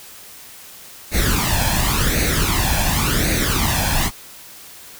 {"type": "noise with flanger", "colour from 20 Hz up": "pink", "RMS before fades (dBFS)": -18, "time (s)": [1.11, 4.11], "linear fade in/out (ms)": 50, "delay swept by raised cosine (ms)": [0.47, 1.22], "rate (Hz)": 0.91, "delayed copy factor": 0.7, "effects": ["white hiss -40 dBFS RMS until 4.99 s"]}